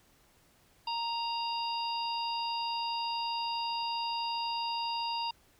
harmonic tone with a mistuned harmonic, 932.3 Hz, A#5, in tune, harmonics 1 / 3 / 4 / 5, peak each -33 / -39 / -45 / -39 dBFS, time 0.87-5.31 s, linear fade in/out 5 ms, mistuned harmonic 5, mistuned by +54 cents, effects pink hiss -65 dBFS RMS until 5.59 s

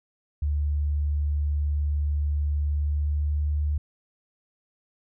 sine tone with pitch glide, 73.42 to 74.23 Hz, D2 to D2, 0 to +19 cents, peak -22 dBFS, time 0.42-3.78 s, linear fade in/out 5 ms, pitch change +19 cents, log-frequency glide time 2.69-3.46 s, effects none

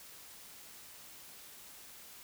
silence, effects white hiss -53 dBFS RMS until 2.23 s

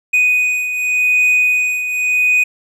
triangle beating tone pair, 2489 / 2489.87 Hz, D#7 / D#7, 0 / +1 cents, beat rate 0.87 Hz, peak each -11 / -18 dBFS, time 0.13-2.44 s, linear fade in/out 10 ms, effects none

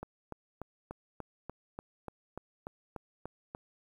click train, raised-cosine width 1 ms, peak -26 dBFS, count 13, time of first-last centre 0.03-3.549 s, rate 3.41 Hz, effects 10-bit

